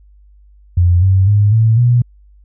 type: tone with pitch steps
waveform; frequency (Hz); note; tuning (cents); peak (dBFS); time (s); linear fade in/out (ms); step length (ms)
sine; 87.8 / 95.2 / 103.21 / 111.91 / 121.33; F2 / F#2 / G#2 / A2 / B2; +10 / +50 / -10 / +30 / -30; -7; 0.77-2.02; 5; 250
effects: added 50 Hz sine -42 dBFS peak until 2.44 s